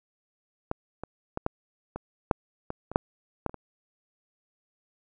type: clicks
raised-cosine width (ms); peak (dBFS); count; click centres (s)
1; -14 / -21 / -16 / -12 / -20 / -6 / -18 / -23 / -6 / -12 / -26 / -25; 12; 0.714 / 1.036 / 1.374 / 1.464 / 1.96 / 2.312 / 2.704 / 2.916 / 2.959 / 3.463 / 3.495 / 3.543
effects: none